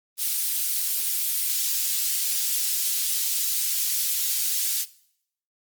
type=high-pass noise; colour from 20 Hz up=white; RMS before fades=-25 dBFS; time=0.17-4.86 s; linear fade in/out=50 ms; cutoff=3900 Hz; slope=12 dB/octave; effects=noise-tail reverb RT60 0.7 s tail -20 dB re dry + Opus 24 kbps